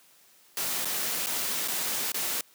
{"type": "noise with dropouts", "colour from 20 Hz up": "white", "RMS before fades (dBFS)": -30, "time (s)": [0.57, 2.41], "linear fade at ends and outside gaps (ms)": 2, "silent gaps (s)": [[0.848, 0.854], [1.262, 1.268], [1.678, 1.682], [2.12, 2.143]], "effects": ["white hiss -59 dBFS RMS until 2.54 s", "high-pass 150 Hz 12 dB/octave"]}